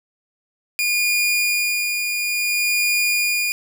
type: tone with tremolo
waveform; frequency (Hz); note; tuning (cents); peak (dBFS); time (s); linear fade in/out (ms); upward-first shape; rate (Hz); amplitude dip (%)
sawtooth; 2431; D#7; -41; -13; 0.79-3.52; 0; sine; 0.58; 40
effects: none